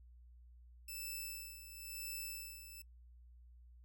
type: tone with tremolo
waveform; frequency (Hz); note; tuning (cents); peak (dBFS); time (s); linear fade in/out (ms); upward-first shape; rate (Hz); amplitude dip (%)
5% pulse; 2637; E7; 0; -33; 0.88-2.82; 5; sine; 0.98; 70
effects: noise-tail reverb RT60 0.1 s tail -25 dB re dry + added 60 Hz sine -57 dBFS peak until 3.84 s